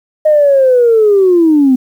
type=linear sweep; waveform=sine; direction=down; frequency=622.3 to 250 Hz; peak=-4 dBFS; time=0.25-1.76 s; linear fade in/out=10 ms; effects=tanh soft clip ceiling 0 dBFS + 7-bit